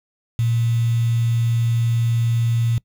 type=tone with quantisation; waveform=sine; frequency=116.54 Hz; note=A#2; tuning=in tune; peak=-16 dBFS; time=0.39-2.78 s; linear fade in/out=0 ms; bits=6; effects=noise-tail reverb RT60 0.1 s tail -22 dB re dry